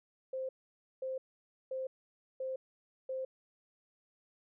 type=tone bursts; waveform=sine; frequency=523.3 Hz; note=C5; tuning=in tune; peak=-35 dBFS; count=5; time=0.33-3.25 s; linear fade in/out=5 ms; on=160 ms; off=530 ms; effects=none